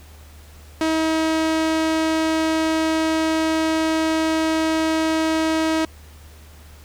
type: tone with low-pass filter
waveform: sawtooth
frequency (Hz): 319.2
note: D#4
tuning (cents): +44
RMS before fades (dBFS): -20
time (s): 0.81-5.85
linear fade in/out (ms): 2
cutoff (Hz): 8400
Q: 0.58
effects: added 75 Hz sine -42 dBFS peak until 6.84 s + pink hiss -49 dBFS RMS until 6.84 s